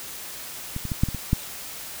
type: clicks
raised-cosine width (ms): 5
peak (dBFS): -17 / -18 / -14 / -6 / -16 / -18 / -6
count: 7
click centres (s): 0.764 / 0.853 / 0.918 / 1.035 / 1.087 / 1.147 / 1.331
effects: white hiss -37 dBFS RMS until 2 s